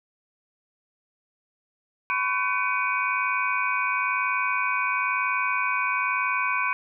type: tone cluster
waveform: sine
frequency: 1010 / 1111 / 1519 / 2269 / 2476 Hz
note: B5 / C#6 / F#6 / C#7 / D#7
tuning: +39 / +4 / +45 / +40 / -9 cents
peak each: -29 dBFS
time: 2.1-6.73 s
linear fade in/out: 0 ms
effects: none